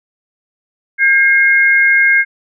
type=tone pair together; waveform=sine; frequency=1610 / 2142 Hz; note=G6 / C7; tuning=+46 / +40 cents; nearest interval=perfect fourth; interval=494 cents; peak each=-10 dBFS; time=0.98-2.25 s; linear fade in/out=50 ms; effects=none